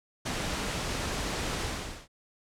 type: noise with ADSR envelope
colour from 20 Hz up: pink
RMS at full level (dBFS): -30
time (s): 0.25-2.08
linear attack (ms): 16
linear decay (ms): 12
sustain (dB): -2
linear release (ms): 450
effects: low-pass 8000 Hz 12 dB/octave